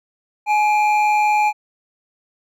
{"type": "tone pair together", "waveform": "triangle", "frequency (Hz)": [843, 2384], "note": ["G#5", "D7"], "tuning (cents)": [26, 25], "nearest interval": "octave + tritone", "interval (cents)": 1799, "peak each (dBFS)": [-12, -21], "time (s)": [0.46, 1.53], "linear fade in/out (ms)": 50, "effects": []}